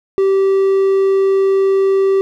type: tone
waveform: triangle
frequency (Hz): 388.2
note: G4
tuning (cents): -17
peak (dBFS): -8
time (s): 0.18-2.21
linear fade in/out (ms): 0
effects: none